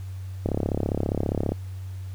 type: click train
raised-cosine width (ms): 2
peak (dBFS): -11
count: 38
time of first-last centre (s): 0.46-1.52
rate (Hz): 34.9
effects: added 94 Hz sine -32 dBFS peak until 2.14 s + pink hiss -54 dBFS RMS until 2.14 s